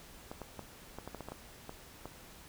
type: clicks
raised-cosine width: 1 ms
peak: -28 dBFS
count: 11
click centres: 0.315 / 0.417 / 0.593 / 0.986 / 1.076 / 1.147 / 1.207 / 1.286 / 1.32 / 1.694 / 2.056 s
effects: pink hiss -54 dBFS RMS until 2.48 s